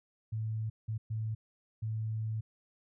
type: tone bursts at uneven times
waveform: sine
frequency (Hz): 110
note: A2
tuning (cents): 0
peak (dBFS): -32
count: 4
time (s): 0.32-0.7 / 0.88-0.98 / 1.1-1.35 / 1.82-2.41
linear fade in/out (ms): 10
effects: none